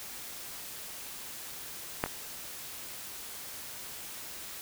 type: clicks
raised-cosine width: 0.5 ms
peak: -12 / -22 dBFS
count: 2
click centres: 2.039 / 2.061 s
effects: white hiss -43 dBFS RMS until 4.61 s